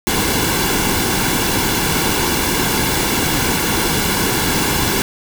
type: noise with comb filter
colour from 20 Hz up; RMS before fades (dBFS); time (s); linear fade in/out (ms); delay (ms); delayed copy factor
pink; -17; 0.07-5.02; 0; 1.6; -0.55
effects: none